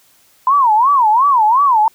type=tone with vibrato; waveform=sine; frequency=987 Hz; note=B5; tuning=1 cent flat; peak=-8 dBFS; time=0.47-1.88 s; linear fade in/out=2 ms; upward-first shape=sine; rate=2.8 Hz; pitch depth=270 cents each way; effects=white hiss -52 dBFS RMS until 1.94 s